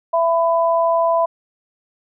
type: tone pair together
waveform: sine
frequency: 667.4 / 1000 Hz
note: E5 / B5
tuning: +21 / +21 cents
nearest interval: perfect fifth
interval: 700 cents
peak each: -15 / -18 dBFS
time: 0.13-1.26 s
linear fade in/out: 10 ms
effects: none

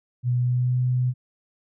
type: tone with pitch glide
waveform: sine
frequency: 123.3 to 125.75 Hz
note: B2 to B2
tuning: -2 to +32 cents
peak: -19 dBFS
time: 0.23-1.14 s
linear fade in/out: 50 ms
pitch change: +34 cents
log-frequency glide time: 0.38-0.79 s
effects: none

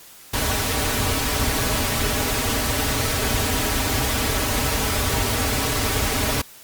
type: noise with comb filter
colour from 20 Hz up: pink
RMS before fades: -22 dBFS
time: 0.33-6.42 s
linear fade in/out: 10 ms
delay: 5.7 ms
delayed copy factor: -0.8
effects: white hiss -45 dBFS RMS until 6.63 s + Opus 48 kbps

